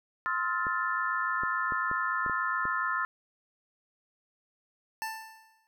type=chord; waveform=sine; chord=F major seventh; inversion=second; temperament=equal with one note detuned; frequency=1046.5 / 1289.9 / 1396.9 / 1760 Hz; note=C6 / E6 / F6 / A6; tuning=0 / -38 / 0 / 0 cents; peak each=-33 dBFS; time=0.26-3.05 s; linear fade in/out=0 ms
type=clicks; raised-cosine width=2 ms; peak=-27 dBFS; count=7; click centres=0.668 / 1.435 / 1.722 / 1.914 / 2.263 / 2.297 / 2.654 s
type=tone with exponential decay; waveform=25% pulse; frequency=886 Hz; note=A5; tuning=12 cents sharp; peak=-27 dBFS; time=5.02-5.67 s; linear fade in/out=0 ms; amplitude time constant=140 ms
effects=none